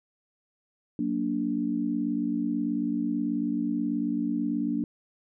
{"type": "chord", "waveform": "sine", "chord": "Gb augmented", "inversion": "none", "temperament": "equal with one note detuned", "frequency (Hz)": [185, 233.1, 291.5], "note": ["Gb3", "Bb3", "D4"], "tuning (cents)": [0, 0, -13], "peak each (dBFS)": [-34, -29, -28], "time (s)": [0.99, 4.84], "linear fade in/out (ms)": 2, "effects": []}